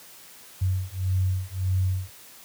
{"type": "beating tone pair", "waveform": "sine", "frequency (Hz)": [92.5, 94.2], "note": ["F#2", "F#2"], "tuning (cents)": [0, 32], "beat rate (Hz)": 1.7, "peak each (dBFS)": -25, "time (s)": [0.61, 2.1], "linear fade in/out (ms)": 10, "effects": ["white hiss -48 dBFS RMS until 2.44 s", "high-pass 60 Hz 12 dB/octave"]}